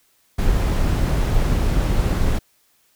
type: noise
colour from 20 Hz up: brown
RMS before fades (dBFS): -18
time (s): 0.38-2.39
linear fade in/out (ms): 10
effects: white hiss -61 dBFS RMS until 2.95 s